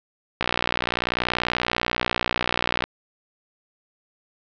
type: click train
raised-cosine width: 0.3 ms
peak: -5 dBFS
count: 148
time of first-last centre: 0.41-2.84 s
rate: 60.5 Hz
effects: low-pass 5000 Hz 12 dB/octave